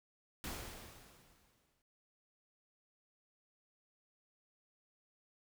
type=noise with exponential decay; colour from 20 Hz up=pink; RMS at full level=-42 dBFS; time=0.44-1.82 s; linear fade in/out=1 ms; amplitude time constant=300 ms; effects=none